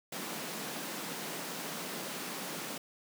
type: high-pass noise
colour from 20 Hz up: pink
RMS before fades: -40 dBFS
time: 0.12-2.78 s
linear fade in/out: 5 ms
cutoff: 160 Hz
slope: 48 dB/octave
effects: none